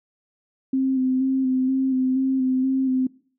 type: tone with vibrato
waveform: sine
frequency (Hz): 261.6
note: C4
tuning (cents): 0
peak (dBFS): -18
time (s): 0.73-3.07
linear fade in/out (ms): 5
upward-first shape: square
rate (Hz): 2.1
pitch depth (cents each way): 21
effects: noise-tail reverb RT60 0.5 s tail -22 dB re dry